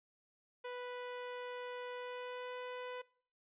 sawtooth tone with pitch glide, 493.9 to 498.5 Hz, B4 to B4, 0 to +16 cents, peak -38 dBFS, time 0.64-3.02 s, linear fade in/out 10 ms, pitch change +16 cents, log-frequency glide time 1.94-2.55 s, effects noise-tail reverb RT60 0.5 s tail -22 dB re dry + resampled to 8000 Hz

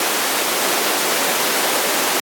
pink high-pass noise, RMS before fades -19 dBFS, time 0-2.2 s, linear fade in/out 2 ms, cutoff 350 Hz, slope 12 dB/octave, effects high-pass 200 Hz 12 dB/octave + AAC 64 kbps

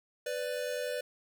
square tone pair together, 498.3 / 588.7 Hz, B4 / D5, +15 / +4 cents, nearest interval minor third, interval 289 cents, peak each -36 / -37 dBFS, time 0.26-1.01 s, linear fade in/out 5 ms, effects none

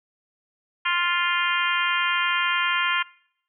harmonic tone, 349.6 Hz, F4, 2 cents sharp, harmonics 3 / 4 / 5 / 6 / 7 / 8 / 9, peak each -26 / -27 / -28 / -29 / -29 / -30 / -31 dBFS, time 0.85-3.03 s, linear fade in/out 10 ms, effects noise-tail reverb RT60 0.7 s tail -23 dB re dry

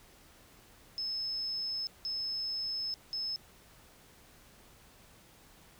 sine tone bursts at uneven times, 5210 Hz, E8, 21 cents flat, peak -33 dBFS, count 3, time 0.98-1.87 / 2.05-2.94 / 3.13-3.36 s, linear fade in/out 0 ms, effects pink hiss -59 dBFS RMS until 5.79 s

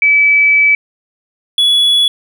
sine / triangle tone pair in turn, 2299 / 3393 Hz, D7 / G#7, -37 / +36 cents, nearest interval perfect fifth, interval 673 cents, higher second, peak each -6 dBFS, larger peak neither, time 0.02-0.75 / 1.58-2.08 s, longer first, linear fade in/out 2 ms, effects none

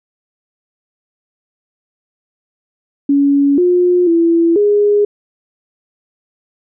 sine tone with pitch steps, 281.7 / 356.9 / 335 / 412.6 Hz, C#4 / F4 / E4 / G#4, +28 / +38 / +28 / -11 cents, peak -8 dBFS, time 3.09-5.05 s, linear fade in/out 5 ms, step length 490 ms, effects none

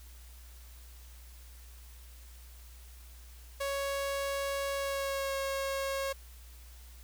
sawtooth tone with pitch glide, 555 to 545.2 Hz, C#5 to C#5, +2 to -29 cents, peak -28 dBFS, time 3.6-6.13 s, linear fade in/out 10 ms, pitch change -31 cents, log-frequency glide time 4.75-5.36 s, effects added 60 Hz sine -49 dBFS peak until 7.03 s + white hiss -58 dBFS RMS until 7.03 s

